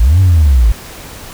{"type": "linear two-way sweep", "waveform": "sine", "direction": "up then down", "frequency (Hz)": [50.1, 97, 50.1], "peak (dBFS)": -3, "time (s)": [0, 0.72], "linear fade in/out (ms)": 5, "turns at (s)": 0.2, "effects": ["tanh soft clip ceiling -2 dBFS", "pink hiss -31 dBFS RMS until 1.33 s"]}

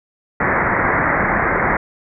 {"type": "low-pass noise", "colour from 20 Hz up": "white", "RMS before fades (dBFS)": -17, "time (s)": [0.4, 1.77], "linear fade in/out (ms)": 5, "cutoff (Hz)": 2100, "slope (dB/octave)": 96, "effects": []}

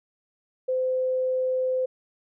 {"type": "tone", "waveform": "sine", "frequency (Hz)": 514, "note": "C5", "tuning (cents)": -31, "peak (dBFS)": -22, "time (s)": [0.68, 1.86], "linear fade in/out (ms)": 10, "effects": []}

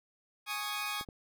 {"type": "chord", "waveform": "15% pulse", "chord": "Ab suspended fourth", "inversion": "none", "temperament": "equal", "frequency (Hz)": [830.6, 1108.7, 1244.5], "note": ["Ab5", "Db6", "Eb6"], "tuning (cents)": [0, 0, 0], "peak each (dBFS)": [-33, -33, -32], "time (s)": [0.46, 1.05], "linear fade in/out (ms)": 50}
{"type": "clicks", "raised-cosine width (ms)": 2, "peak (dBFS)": -32, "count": 2, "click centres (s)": [1.011, 1.088]}
{"effects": []}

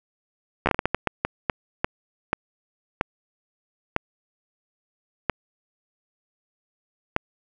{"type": "slowing click train", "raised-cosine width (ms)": 0.5, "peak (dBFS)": -5, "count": 17, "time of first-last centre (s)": [0.66, 7.164], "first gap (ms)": 12, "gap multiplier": 1.4, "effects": []}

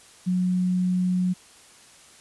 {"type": "tone", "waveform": "sine", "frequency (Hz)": 182, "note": "F#3", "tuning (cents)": -28, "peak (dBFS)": -20, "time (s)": [0.26, 1.34], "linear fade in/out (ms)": 20, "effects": ["white hiss -51 dBFS RMS until 2.2 s", "resampled to 24000 Hz"]}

